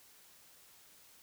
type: silence
effects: white hiss -61 dBFS RMS until 1.22 s